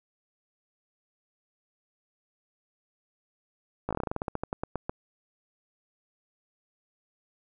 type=slowing click train; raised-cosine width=1 ms; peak=-16 dBFS; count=18; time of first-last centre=3.89-4.895 s; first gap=17 ms; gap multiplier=1.14; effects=none